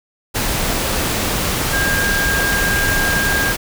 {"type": "tone in noise", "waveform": "sine", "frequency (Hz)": 1611, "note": "G6", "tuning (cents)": 47, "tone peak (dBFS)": -17, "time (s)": [1.72, 3.53], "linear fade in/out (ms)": 20, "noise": "pink", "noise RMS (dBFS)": -19, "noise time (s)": [0.34, 3.57], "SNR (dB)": -1, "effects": []}